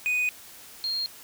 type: tone pair in turn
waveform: triangle / sine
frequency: 2486 / 4226 Hz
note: D#7 / C8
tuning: -2 / +16 cents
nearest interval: major sixth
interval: 918 cents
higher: second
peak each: -21 / -26 dBFS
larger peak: first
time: 0.06-0.29 / 0.84-1.06 s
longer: first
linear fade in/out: 0 ms
effects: white hiss -47 dBFS RMS until 1.23 s